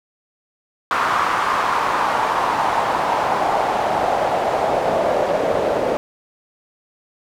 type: noise with band-pass filter sweep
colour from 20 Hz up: pink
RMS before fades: -19 dBFS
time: 0.91-5.97 s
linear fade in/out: 0 ms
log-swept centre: 1200 to 550 Hz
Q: 2.9
effects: none